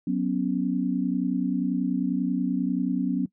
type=chord; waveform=sine; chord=F# suspended fourth; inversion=none; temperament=equal; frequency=185 / 246.9 / 277.2 Hz; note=F#3 / B3 / C#4; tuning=0 / 0 / 0 cents; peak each=-27 dBFS; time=0.07-3.26 s; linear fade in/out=5 ms; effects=noise-tail reverb RT60 0.1 s tail -21 dB re dry